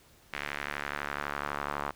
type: tone with band-pass filter sweep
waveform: sawtooth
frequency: 72 Hz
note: D2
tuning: 34 cents flat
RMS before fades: -36 dBFS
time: 0.33-1.91 s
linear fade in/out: 5 ms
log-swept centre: 2100 to 1100 Hz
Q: 1.9
effects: pink hiss -60 dBFS RMS until 1.95 s